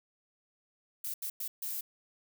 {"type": "noise bursts at uneven times", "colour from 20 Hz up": "violet", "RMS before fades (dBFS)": -37, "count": 4, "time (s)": [[1.04, 1.14], [1.22, 1.3], [1.4, 1.48], [1.62, 1.81]], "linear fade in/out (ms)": 5, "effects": []}